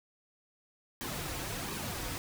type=noise with flanger; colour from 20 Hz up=pink; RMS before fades=-38 dBFS; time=1.01-2.18 s; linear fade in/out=0 ms; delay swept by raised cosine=1.4 to 5.1 ms; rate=1.4 Hz; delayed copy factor=-0.6; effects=none